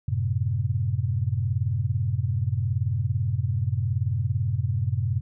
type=chord; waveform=sine; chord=F# diminished; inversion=none; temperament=equal; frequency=92.5 / 110 / 130.81 Hz; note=F#2 / A2 / C3; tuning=0 / 0 / 0 cents; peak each=-27 / -26 / -27 dBFS; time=0.08-5.21 s; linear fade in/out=5 ms; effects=none